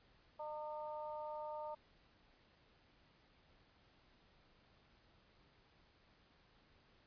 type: harmonic tone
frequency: 303.4 Hz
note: D#4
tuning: 44 cents flat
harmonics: 2 / 3 / 4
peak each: -46 / -46 / -55 dBFS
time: 0.39-1.75 s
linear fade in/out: 10 ms
effects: pink hiss -70 dBFS RMS until 7.06 s + resampled to 11025 Hz